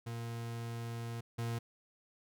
40% pulse tone pair in turn, 116.54 / 116.54 Hz, A#2 / A#2, 0 / 0 cents, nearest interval unison, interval 0 cents, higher neither, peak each -38 / -34 dBFS, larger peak second, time 0.06-1.21 / 1.38-1.59 s, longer first, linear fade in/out 10 ms, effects none

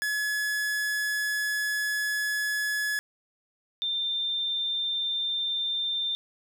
45% pulse / sine tone pair in turn, 1700 / 3589 Hz, G#6 / A7, +40 / +34 cents, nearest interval octave + minor second, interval 1294 cents, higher second, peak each -26 dBFS, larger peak neither, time 0.02-2.99 / 3.82-6.15 s, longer first, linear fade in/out 0 ms, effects 11-bit

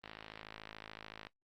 click train, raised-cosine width 0.3 ms, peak -30 dBFS, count 67, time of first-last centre 0.04-1.269 s, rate 53.7 Hz, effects noise-tail reverb RT60 0.1 s tail -18 dB re dry + Opus 24 kbps

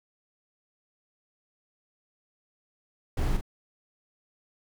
brown noise with echo, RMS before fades -27 dBFS, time 3.17-3.37 s, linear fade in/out 5 ms, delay 41 ms, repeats 1, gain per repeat -6 dB, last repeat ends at 3.411 s, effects none

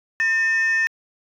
sine tone pair together, 1803.3 / 2556 Hz, A6 / D#7, +42 / +46 cents, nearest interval tritone, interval 604 cents, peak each -15 / -25 dBFS, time 0.2-0.87 s, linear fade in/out 0 ms, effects tanh soft clip ceiling -15 dBFS

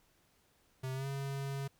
square tone with pitch glide, 130.81 to 137.87 Hz, C3 to C#3, 0 to -9 cents, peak -37 dBFS, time 0.83-1.68 s, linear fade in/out 10 ms, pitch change +91 cents, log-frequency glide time 0.93-1.07 s, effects pink hiss -71 dBFS RMS until 1.79 s

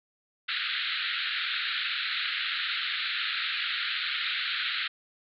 white band-pass noise, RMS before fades -31 dBFS, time 0.48-4.88 s, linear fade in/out 10 ms, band 1300 to 4200 Hz, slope 96 dB/octave, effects none

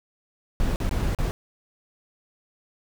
brown noise with dropouts, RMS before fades -24 dBFS, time 0.6-1.31 s, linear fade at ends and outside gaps 0 ms, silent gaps 0.759-0.802 / 0.893-0.912 / 1.022-1.026 / 1.148-1.187 s, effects none

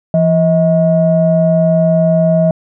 sine tone pair together, 168.72 / 637 Hz, E3 / D#5, +41 / +41 cents, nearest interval octave + major seventh, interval 2300 cents, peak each -10 dBFS, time 0.14-2.51 s, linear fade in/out 2 ms, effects tanh soft clip ceiling 0 dBFS

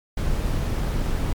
brown noise, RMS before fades -23 dBFS, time 0.17-1.33 s, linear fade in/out 5 ms, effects MP3 96 kbps

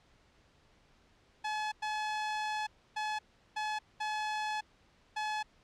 sawtooth tone bursts at uneven times, 854 Hz, G#5, 48 cents sharp, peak -29 dBFS, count 6, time 1.44-1.72 / 1.82-2.67 / 2.96-3.19 / 3.56-3.79 / 4-4.61 / 5.16-5.43 s, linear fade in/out 10 ms, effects pink hiss -66 dBFS RMS until 5.63 s + low-pass 5000 Hz 12 dB/octave

